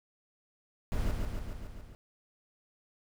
brown noise with echo, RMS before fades -31 dBFS, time 0.92-1.11 s, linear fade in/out 0 ms, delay 140 ms, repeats 6, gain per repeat -3 dB, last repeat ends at 1.95 s, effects none

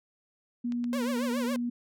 sine tone, 240.5 Hz, B3, 46 cents flat, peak -28 dBFS, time 0.64-1.7 s, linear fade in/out 10 ms
clicks, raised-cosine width 0.2 ms, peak -29 dBFS, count 2, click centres 0.722 / 0.842 s
sawtooth tone with vibrato, 514 Hz, C5, 31 cents flat, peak -29 dBFS, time 0.93-1.56 s, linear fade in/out 0 ms, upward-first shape triangle, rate 7.2 Hz, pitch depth 220 cents each way
effects none

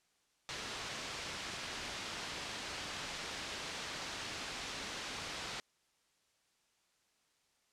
white low-pass noise, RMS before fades -43 dBFS, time 0.49-5.6 s, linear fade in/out 0 ms, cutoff 4800 Hz, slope 12 dB/octave, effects white hiss -75 dBFS RMS until 7.72 s + low-pass 8000 Hz 12 dB/octave

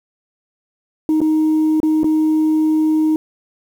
sine tone with dropouts, 312 Hz, D#4, 5 cents sharp, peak -10 dBFS, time 1.09-3.16 s, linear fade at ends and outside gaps 1 ms, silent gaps 1.205-1.215 / 1.802-1.831 / 2.033-2.043 s, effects tanh soft clip ceiling -10 dBFS + 7-bit

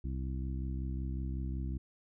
harmonic tone, 65.41 Hz, C2, in tune, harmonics 1 / 2 / 3 / 4 / 5, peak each -35 / -41 / -45 / -47 / -49 dBFS, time 0.04-1.78 s, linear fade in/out 5 ms, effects none

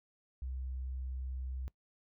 sine tone, 64.5 Hz, C2, 24 cents flat, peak -37 dBFS, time 0.42-1.68 s, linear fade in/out 0 ms, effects noise-tail reverb RT60 0.1 s tail -21 dB re dry

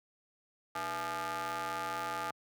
sawtooth ring-modulated tone, 180.4 Hz, F#3, 44 cents flat, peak -28 dBFS, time 0.75-2.31 s, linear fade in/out 5 ms, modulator 1030 Hz, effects high-pass 100 Hz 12 dB/octave

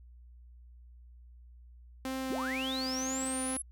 sawtooth tone with vibrato, 261.6 Hz, C4, in tune, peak -30 dBFS, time 2.05-3.57 s, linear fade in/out 2 ms, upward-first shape sine, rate 2 Hz, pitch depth 11 cents each way
sine linear sweep, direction up, 174.61 to 11000 Hz, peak -35 dBFS, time 2.3-3.62 s, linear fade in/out 5 ms
effects added 60 Hz sine -51 dBFS peak until 3.71 s

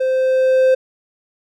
triangle tone with level ramp, 520 Hz, C5, 11 cents flat, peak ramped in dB -13 to -7 dBFS, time 0-0.75 s, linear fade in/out 10 ms, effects none

